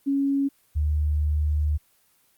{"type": "tone pair in turn", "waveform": "sine", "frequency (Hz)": [277.2, 75.18], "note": ["C#4", "D2"], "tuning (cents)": [0, 41], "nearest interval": "octave + major seventh", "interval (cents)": 2259, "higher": "first", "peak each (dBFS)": -20, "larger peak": "neither", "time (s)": [[0.06, 0.49], [0.75, 1.78]], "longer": "second", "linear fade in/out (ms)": 20, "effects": ["white hiss -63 dBFS RMS until 2.37 s", "Opus 24 kbps"]}